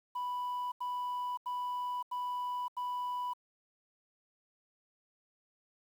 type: tone bursts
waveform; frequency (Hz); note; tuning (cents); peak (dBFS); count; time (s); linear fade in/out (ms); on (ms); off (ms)
sine; 987.8; B5; 0; -31; 5; 0.15-3.336; 10; 570; 84
effects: tanh soft clip ceiling -33 dBFS + 10-bit